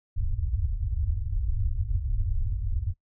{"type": "low-pass noise", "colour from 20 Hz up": "pink", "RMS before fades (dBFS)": -27, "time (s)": [0.16, 2.94], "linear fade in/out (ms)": 10, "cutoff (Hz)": 110, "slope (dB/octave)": 96, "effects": ["noise-tail reverb RT60 0.1 s tail -19 dB re dry"]}